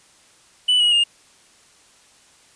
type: tone with pitch steps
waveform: triangle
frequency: 2980 / 2904 / 2829 Hz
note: F#7 / F#7 / F7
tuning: +12 / -33 / +22 cents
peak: -12 dBFS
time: 0.68-1.04 s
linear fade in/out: 10 ms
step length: 120 ms
effects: white hiss -53 dBFS RMS until 2.55 s + resampled to 22050 Hz